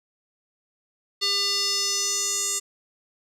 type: tone with band-pass filter sweep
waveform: square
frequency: 400 Hz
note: G4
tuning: 35 cents sharp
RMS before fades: -25 dBFS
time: 1.21-2.6 s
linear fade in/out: 20 ms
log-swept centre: 4300 to 7400 Hz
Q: 4.4
effects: none